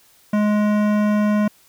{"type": "tone with hard clipping", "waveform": "sine", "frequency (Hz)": 209.5, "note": "G#3", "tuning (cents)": 15, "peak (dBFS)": -17, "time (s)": [0.33, 1.48], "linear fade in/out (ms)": 5, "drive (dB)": 16, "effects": ["white hiss -54 dBFS RMS until 1.68 s"]}